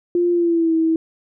sine tone with pitch glide, 349.2 to 323.9 Hz, F4 to E4, 0 to -30 cents, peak -14 dBFS, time 0.15-0.96 s, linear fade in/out 2 ms, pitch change -130 cents, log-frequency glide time 0.32-0.74 s, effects none

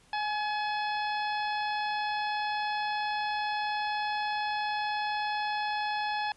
harmonic tone with a mistuned harmonic, 850 Hz, G#5, 40 cents sharp, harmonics 1 / 2 / 3 / 4 / 5 / 6, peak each -30 / -36 / -40 / -42 / -44 / -46 dBFS, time 0.13-6.32 s, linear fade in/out 2 ms, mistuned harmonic 1, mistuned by -22 cents, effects pink hiss -61 dBFS RMS until 6.36 s + resampled to 24000 Hz

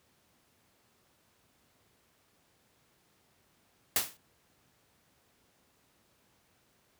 white noise with exponential decay, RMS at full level -24 dBFS, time 3.96-4.17 s, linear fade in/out 2 ms, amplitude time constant 45 ms, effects pink hiss -69 dBFS RMS until 6.99 s + high-pass 80 Hz 12 dB/octave

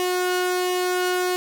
sawtooth tone pair together, 362.9 / 1450.2 Hz, F#4 / F#6, -34 / -35 cents, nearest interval 2 octaves, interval 2399 cents, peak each -17 / -29 dBFS, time 0-1.36 s, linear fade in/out 0 ms, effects none

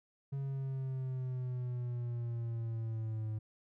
triangle exponential sweep, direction down, 138.3 to 107.9 Hz, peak -33 dBFS, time 0.32-3.39 s, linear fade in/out 10 ms, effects none

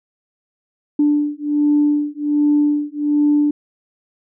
sine beating tone pair, 293.7 / 295 Hz, D4 / D4, 0 / +8 cents, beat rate 1.3 Hz, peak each -16 dBFS, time 0.99-3.51 s, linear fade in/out 5 ms, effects tanh soft clip ceiling -6 dBFS

